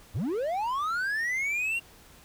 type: linear sweep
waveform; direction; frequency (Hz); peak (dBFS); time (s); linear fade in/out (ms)
triangle; up; 68.1 to 2794; -25; 0.14-1.8; 20
effects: pink hiss -54 dBFS RMS until 2.24 s